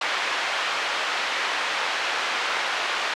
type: band-pass noise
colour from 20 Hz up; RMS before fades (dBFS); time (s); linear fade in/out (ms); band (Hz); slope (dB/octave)
white; -26; 0.01-3.14; 5; 660 to 2500; 12
effects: low-pass 7000 Hz 12 dB/octave